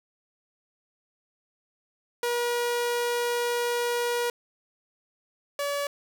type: tone pair in turn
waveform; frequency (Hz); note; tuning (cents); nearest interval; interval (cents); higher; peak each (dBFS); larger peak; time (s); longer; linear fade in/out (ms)
sawtooth; 479.8 / 570.6; A#4 / C#5; +50 / +50; minor third; 300; second; -21 / -23; first; 2.23-4.3 / 5.59-5.87; first; 2
effects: none